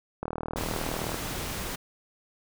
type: click train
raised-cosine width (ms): 1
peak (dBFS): -17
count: 37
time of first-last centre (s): 0.23-1.144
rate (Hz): 39.4
type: noise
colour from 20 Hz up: pink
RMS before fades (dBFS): -34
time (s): 0.56-1.76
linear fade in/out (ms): 10
effects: none